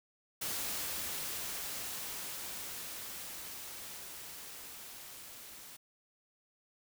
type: noise with level ramp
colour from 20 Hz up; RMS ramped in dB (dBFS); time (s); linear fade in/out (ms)
white; -37 to -51; 0.41-5.77; 10
effects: none